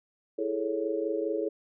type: chord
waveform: sine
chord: A major seventh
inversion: second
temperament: equal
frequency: 329.6 / 415.3 / 440 / 554.4 Hz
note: E4 / G#4 / A4 / C#5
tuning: 0 / 0 / 0 / 0 cents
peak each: -33 / -33 / -32 / -34 dBFS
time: 0.38-1.49 s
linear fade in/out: 10 ms
effects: none